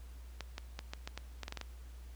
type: clicks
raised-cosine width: 0.2 ms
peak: -23 dBFS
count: 11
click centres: 0.407 / 0.581 / 0.791 / 0.935 / 1.075 / 1.176 / 1.433 / 1.481 / 1.524 / 1.573 / 1.613 s
effects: added 60 Hz sine -47 dBFS peak until 2.15 s + pink hiss -63 dBFS RMS until 2.15 s